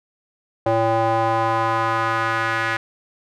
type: tone with band-pass filter sweep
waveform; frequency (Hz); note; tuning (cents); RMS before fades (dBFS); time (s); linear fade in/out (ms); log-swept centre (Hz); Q
square; 113.1; A2; +48; -20; 0.66-2.77; 5; 650 to 1700; 2.3
effects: none